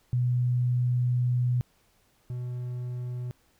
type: tone pair in turn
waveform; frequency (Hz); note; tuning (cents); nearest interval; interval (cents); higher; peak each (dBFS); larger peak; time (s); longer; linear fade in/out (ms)
sine / triangle; 123.6 / 123.6; B2 / B2; +2 / +2; unison; 0; neither; -22 / -29; first; 0.13-1.61 / 2.3-3.31; first; 0
effects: pink hiss -66 dBFS RMS until 3.59 s